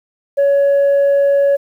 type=tone; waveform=sine; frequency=561 Hz; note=C#5; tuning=21 cents sharp; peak=-7 dBFS; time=0.37-1.57 s; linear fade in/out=20 ms; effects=tanh soft clip ceiling -8 dBFS + 8-bit